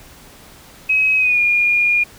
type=tone with pitch glide; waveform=sine; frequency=2547 to 2425 Hz; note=D#7 to D#7; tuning=+40 to -45 cents; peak=-12 dBFS; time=0.89-2.04 s; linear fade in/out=10 ms; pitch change=-85 cents; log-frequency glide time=1.17-1.4 s; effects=pink hiss -43 dBFS RMS until 2.18 s